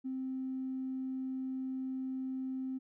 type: tone with tanh clipping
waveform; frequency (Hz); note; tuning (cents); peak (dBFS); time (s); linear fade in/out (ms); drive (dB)
triangle; 261.6; C4; 0; -35; 0.04-2.79; 20; 4
effects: none